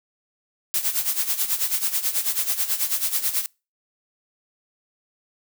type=noise with tremolo; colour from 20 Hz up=blue; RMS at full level=-21 dBFS; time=0.74-3.46 s; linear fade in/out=0 ms; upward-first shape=sine; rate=9.2 Hz; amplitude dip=75%; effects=noise-tail reverb RT60 0.3 s tail -26 dB re dry